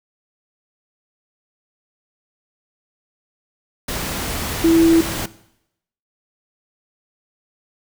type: tone in noise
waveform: sine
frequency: 329.6 Hz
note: E4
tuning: in tune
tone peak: -10 dBFS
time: 4.64-5.01 s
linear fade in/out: 5 ms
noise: pink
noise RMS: -25 dBFS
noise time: 3.88-5.26 s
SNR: +12 dB
effects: noise-tail reverb RT60 0.8 s tail -18 dB re dry